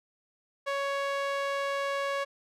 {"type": "tone with band-pass filter", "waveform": "sawtooth", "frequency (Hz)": 557, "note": "C#5", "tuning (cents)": 8, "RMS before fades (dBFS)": -31, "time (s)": [0.66, 2.25], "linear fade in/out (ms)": 20, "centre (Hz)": 1300, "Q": 0.61, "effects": []}